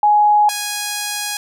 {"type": "tone pair in turn", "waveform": ["sine", "5% pulse"], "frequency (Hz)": [836, 828.3], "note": ["G#5", "G#5"], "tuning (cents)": [11, -5], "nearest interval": "unison", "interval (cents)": 16, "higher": "first", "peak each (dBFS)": -9, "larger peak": "neither", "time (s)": [[0.03, 0.49], [0.49, 1.37]], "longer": "second", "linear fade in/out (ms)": 2, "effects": []}